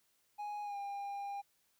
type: tone with pitch glide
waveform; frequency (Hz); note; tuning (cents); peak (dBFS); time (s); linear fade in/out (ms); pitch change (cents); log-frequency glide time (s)
triangle; 830 to 802.7; G#5 to G5; -1 to +41; -37; 0.38-1.42; 20; -58; 0.63-0.77
effects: white hiss -75 dBFS RMS until 1.79 s